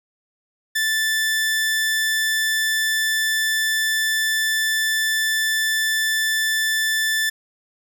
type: tone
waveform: sawtooth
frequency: 1760 Hz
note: A6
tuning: in tune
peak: -15 dBFS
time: 0.75-7.3 s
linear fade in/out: 10 ms
effects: none